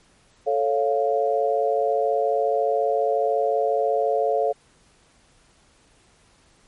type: chord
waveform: sine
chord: A augmented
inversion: none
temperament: equal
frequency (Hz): 440 / 554.4 / 698.5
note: A4 / C#5 / E#5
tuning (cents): 0 / 0 / 0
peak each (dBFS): -23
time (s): 0.46-4.53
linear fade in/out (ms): 20
effects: pink hiss -58 dBFS RMS until 6.67 s + MP3 48 kbps